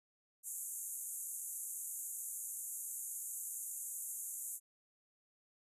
white band-pass noise, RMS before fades -44 dBFS, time 0.43-4.6 s, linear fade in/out 50 ms, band 6600 to 13000 Hz, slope 96 dB/octave, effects resampled to 32000 Hz

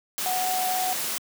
sine tone in noise, 740 Hz, F#5, in tune, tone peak -25 dBFS, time 0.26-0.93 s, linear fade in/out 0 ms, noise white, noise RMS -29 dBFS, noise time 0.18-1.18 s, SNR +1 dB, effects high-pass 200 Hz 12 dB/octave

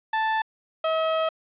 30% pulse tone pair in turn, 880 / 641 Hz, A5 / E5, 0 / -49 cents, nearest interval perfect fourth, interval 549 cents, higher first, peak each -19 dBFS, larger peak neither, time 0.13-0.42 / 0.84-1.29 s, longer second, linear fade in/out 5 ms, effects resampled to 8000 Hz + 9-bit

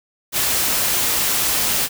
white noise, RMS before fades -19 dBFS, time 0.32-1.89 s, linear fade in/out 50 ms, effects none

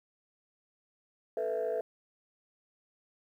sine chord, A suspended second, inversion none, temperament equal, 440 / 493.9 / 659.3 Hz, A4 / B4 / E5, 0 / 0 / 0 cents, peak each -33 / -33 / -33 dBFS, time 1.37-1.81 s, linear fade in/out 2 ms, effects tanh soft clip ceiling -25 dBFS + 11-bit

